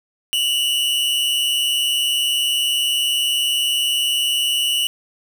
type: tone pair together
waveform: 45% pulse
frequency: 2820 / 2960 Hz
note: F7 / F#7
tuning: +16 / 0 cents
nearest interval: minor second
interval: 84 cents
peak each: -22 / -18 dBFS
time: 0.33-4.87 s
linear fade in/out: 0 ms
effects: none